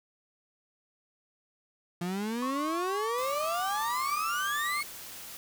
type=exponential sweep; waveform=35% pulse; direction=up; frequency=170.8 to 2217 Hz; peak=-29 dBFS; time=2.01-4.83 s; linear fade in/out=5 ms
type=tone with pitch glide; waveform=sine; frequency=1099 to 1177.9 Hz; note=C#6 to D6; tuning=-15 to +5 cents; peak=-32 dBFS; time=2.42-4.81 s; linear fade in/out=5 ms; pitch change=+120 cents; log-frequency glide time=2.81-3.3 s
type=noise; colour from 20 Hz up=white; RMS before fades=-44 dBFS; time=3.18-5.37 s; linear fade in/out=0 ms
effects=none